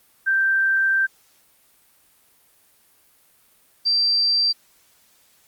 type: tone pair in turn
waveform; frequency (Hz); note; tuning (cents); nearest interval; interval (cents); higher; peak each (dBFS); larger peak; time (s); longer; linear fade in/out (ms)
sine; 1568 / 4699; G6 / D8; 0 / 0; octave + perfect fifth; 1900; second; -16; neither; 0.26-1.07 / 3.85-4.53; first; 20
effects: white hiss -58 dBFS RMS until 5.47 s + Opus 32 kbps